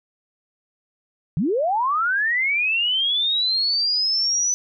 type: linear sweep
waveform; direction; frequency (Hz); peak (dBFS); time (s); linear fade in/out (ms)
sine; up; 132.9 to 6020; -18; 1.37-4.54; 0
effects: none